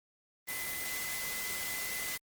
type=tone in noise; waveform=sine; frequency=2023 Hz; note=B6; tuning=41 cents sharp; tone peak=-40 dBFS; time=0.47-2.18 s; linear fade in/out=20 ms; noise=white; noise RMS=-38 dBFS; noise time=0.47-2.18 s; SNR=-5 dB; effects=Opus 24 kbps